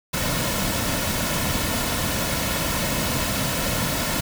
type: noise with comb filter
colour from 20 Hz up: pink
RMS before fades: -24 dBFS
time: 0.13-4.21 s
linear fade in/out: 10 ms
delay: 2.5 ms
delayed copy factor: -0.5
effects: none